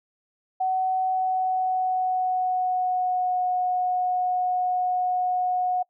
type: tone with pitch glide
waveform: sine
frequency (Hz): 750 to 729.5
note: F#5 to F#5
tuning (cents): +23 to -25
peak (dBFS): -21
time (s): 0.6-5.83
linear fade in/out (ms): 10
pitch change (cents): -48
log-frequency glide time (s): 1.03-3.43
effects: noise-tail reverb RT60 0.1 s tail -24 dB re dry